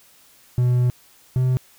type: tone pair in turn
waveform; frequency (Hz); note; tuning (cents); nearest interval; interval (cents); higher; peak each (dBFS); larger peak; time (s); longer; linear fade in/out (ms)
triangle; 123.7 / 127.99; B2 / C3; +3 / -38; minor second; 59; second; -13 / -14; first; 0.58-0.9 / 1.36-1.57; first; 0
effects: white hiss -53 dBFS RMS until 1.78 s